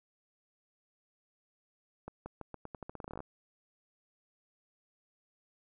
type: accelerating click train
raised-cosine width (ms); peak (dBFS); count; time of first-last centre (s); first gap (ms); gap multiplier
1; -28; 18; 2.08-3.204; 180; 0.85
effects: none